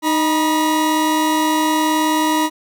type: tone pair together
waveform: 40% pulse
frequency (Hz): 309.3 / 967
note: D#4 / B5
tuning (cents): -10 / -37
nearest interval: octave + minor sixth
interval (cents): 1973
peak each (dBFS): -16 / -17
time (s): 0.02-2.5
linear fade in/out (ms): 50
effects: none